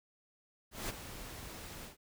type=noise with ADSR envelope; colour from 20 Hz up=pink; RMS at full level=-37 dBFS; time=0.71-1.97 s; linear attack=180 ms; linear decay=24 ms; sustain=-10 dB; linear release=130 ms; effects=none